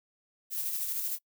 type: noise with tremolo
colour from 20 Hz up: violet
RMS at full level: -32 dBFS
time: 0.5-1.19 s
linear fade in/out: 50 ms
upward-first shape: square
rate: 13 Hz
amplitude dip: 30%
effects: noise-tail reverb RT60 0.1 s tail -25 dB re dry